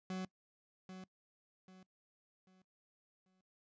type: tone with echo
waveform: 40% pulse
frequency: 186.5 Hz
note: F#3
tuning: 14 cents sharp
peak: -38 dBFS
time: 0.1-0.25 s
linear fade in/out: 2 ms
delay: 790 ms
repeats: 4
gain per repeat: -9 dB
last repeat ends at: 3.41 s
effects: noise-tail reverb RT60 0.1 s tail -22 dB re dry + resampled to 16000 Hz